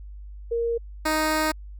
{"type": "tone pair in turn", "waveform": ["sine", "10% pulse"], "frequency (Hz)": [466.2, 311.2], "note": ["A#4", "D#4"], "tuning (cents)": [0, 0], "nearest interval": "perfect fifth", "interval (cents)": 700, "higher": "first", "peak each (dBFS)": [-22, -13], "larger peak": "second", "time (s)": [[0.51, 0.78], [1.05, 1.52]], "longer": "second", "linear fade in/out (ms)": 10, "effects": ["added 50 Hz sine -37 dBFS peak until 1.79 s"]}